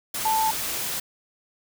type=tone in noise; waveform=sine; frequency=880 Hz; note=A5; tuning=in tune; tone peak=-20 dBFS; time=0.25-0.51 s; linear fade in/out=5 ms; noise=white; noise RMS=-29 dBFS; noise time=0.14-1 s; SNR=+6 dB; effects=none